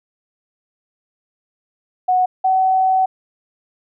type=tone pair in turn; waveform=sine; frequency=736 / 755.4 Hz; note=F#5 / F#5; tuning=-9 / +36 cents; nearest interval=unison; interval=45 cents; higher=second; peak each=-12 dBFS; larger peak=neither; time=2.08-2.26 / 2.44-3.06 s; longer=second; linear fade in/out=10 ms; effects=none